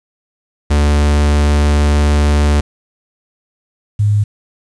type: tone pair in turn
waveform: 45% pulse / sine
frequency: 73.42 / 103.83 Hz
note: D2 / G#2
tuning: 0 / 0 cents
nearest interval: tritone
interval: 600 cents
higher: second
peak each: -9 dBFS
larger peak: neither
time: 0.7-2.61 / 3.99-4.24 s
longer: first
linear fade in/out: 10 ms
effects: resampled to 22050 Hz + 7-bit